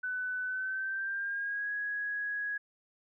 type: tone with pitch glide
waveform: sine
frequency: 1500 to 1664.4 Hz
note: F#6 to G#6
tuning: +23 to +3 cents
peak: -32 dBFS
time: 0.03-2.58 s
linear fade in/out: 10 ms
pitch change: +180 cents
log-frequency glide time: 0.43-1.72 s
effects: none